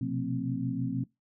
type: tone cluster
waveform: sine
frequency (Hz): 123.6 / 129.7 / 176.7 / 227.9 / 264.8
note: B2 / C3 / F3 / A#3 / C4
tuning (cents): +2 / -15 / +21 / -39 / +21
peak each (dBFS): -35 / -37 / -36 / -36 / -33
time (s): 0.01-1.04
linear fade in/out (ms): 5
effects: noise-tail reverb RT60 0.2 s tail -23 dB re dry